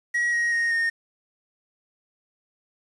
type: tone with pitch steps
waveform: triangle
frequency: 1909 / 1886 / 1863.2 / 1840.8 Hz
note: A#6 / A#6 / A#6 / A#6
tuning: +41 / +20 / -1 / -22 cents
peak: -19 dBFS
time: 0.14-0.9 s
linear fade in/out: 10 ms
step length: 190 ms
effects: resampled to 24000 Hz + 8-bit